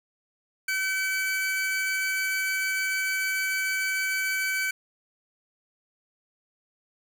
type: tone pair together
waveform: 45% pulse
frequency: 1525.1 / 2291 Hz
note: G6 / D7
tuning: -48 / -44 cents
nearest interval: perfect fifth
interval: 704 cents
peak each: -28 dBFS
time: 0.68-4.71 s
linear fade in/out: 5 ms
effects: none